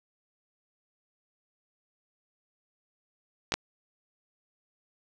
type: clicks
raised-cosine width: 0.2 ms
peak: -9 dBFS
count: 2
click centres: 3.521 / 3.54 s
effects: none